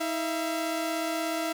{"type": "tone pair together", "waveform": "sawtooth", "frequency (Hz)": [320, 676.7], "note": ["D#4", "E5"], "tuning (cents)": [49, 45], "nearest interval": "octave + minor second", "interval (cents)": 1296, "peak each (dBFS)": -27, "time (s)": [0, 1.53], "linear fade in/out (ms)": 10, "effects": []}